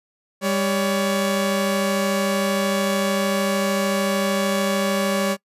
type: tone pair together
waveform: sawtooth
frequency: 199.2 / 564.3 Hz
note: G3 / C#5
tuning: +28 / +31 cents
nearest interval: octave + tritone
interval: 1803 cents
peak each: -18 dBFS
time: 0.41-5.37 s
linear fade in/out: 50 ms
effects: noise-tail reverb RT60 0.1 s tail -23 dB re dry + resampled to 32000 Hz